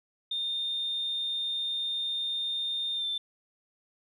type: tone with pitch glide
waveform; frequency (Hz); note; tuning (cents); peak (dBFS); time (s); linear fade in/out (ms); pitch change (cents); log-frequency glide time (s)
sine; 3634 to 3551; A#7 to A7; -45 to +15; -28; 0.31-3.18; 5; -40; 2.95-3.06
effects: tanh soft clip ceiling -24 dBFS